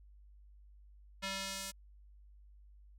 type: tone with band-pass filter sweep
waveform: square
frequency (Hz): 193.9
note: G3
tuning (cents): -19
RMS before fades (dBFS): -41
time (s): 1.22-1.72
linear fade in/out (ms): 20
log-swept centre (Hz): 3100 to 9000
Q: 0.79
effects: added 50 Hz sine -56 dBFS peak until 2.98 s